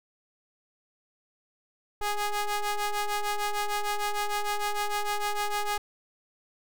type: ring-modulated tone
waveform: sawtooth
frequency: 413.7 Hz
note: G#4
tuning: 7 cents flat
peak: -20 dBFS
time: 2.01-5.78 s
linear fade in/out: 5 ms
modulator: 417 Hz
effects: none